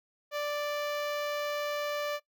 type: tone with notch filter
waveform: sawtooth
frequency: 587.3 Hz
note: D5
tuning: in tune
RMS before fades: -33 dBFS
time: 0.31-2.2 s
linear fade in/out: 50 ms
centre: 9000 Hz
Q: 0.77
effects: noise-tail reverb RT60 0.1 s tail -18 dB re dry